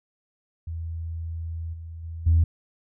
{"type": "tone with level steps", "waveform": "sine", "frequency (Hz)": 82.41, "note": "E2", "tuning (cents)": 0, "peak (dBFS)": [-29, -35, -32, -14], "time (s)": [0.67, 2.44], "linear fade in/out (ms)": 5, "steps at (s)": [1.73, 2.03, 2.26], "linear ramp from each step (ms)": 10, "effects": ["tanh soft clip ceiling -11 dBFS"]}